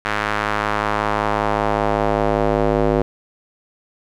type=tone with band-pass filter sweep; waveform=square; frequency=52.6 Hz; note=G#1; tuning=23 cents sharp; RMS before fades=-19 dBFS; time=0.05-3.02 s; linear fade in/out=0 ms; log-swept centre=1600 to 470 Hz; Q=1.4; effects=none